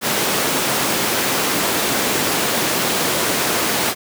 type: high-pass noise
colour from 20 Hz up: pink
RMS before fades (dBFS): -19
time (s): 0.01-3.95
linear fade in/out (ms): 50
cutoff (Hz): 220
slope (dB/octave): 12
effects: none